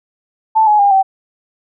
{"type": "tone with pitch steps", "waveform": "sine", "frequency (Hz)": [880, 842.2, 806, 771.4], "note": ["A5", "G#5", "G5", "G5"], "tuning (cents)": [0, 24, 48, -28], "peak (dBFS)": -7, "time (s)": [0.55, 1.03], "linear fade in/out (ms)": 20, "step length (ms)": 120, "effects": []}